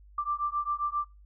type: beating tone pair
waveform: sine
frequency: 1174.7 / 1182.2 Hz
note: D6 / D6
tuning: 0 / +11 cents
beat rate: 7.5 Hz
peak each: -31 / -31 dBFS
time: 0.18-1.05 s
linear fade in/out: 5 ms
effects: noise-tail reverb RT60 0.3 s tail -25 dB re dry + added 50 Hz sine -51 dBFS peak until 1.25 s